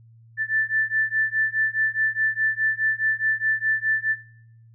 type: beating tone pair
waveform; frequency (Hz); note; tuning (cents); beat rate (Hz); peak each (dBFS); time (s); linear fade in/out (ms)
sine; 1760 / 1764.8; A6 / A6; 0 / +5; 4.8; -23 / -24; 0.37-4.16; 50
effects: noise-tail reverb RT60 0.7 s tail -18 dB re dry + added 114 Hz sine -48 dBFS peak until 4.74 s